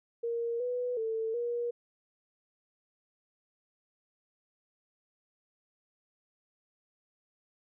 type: tone with pitch steps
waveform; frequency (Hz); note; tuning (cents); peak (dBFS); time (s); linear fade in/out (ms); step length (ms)
sine; 467.3 / 493.5 / 446.2 / 476.8; A#4 / B4 / A4 / A#4; +4 / -1 / +24 / +39; -30; 0.23-1.71; 10; 370
effects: none